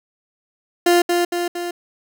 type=tone with echo; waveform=30% pulse; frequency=349.2 Hz; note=F4; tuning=in tune; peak=-9 dBFS; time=0.86-1.02 s; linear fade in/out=5 ms; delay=230 ms; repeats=3; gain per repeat=-4 dB; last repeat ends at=1.71 s; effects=none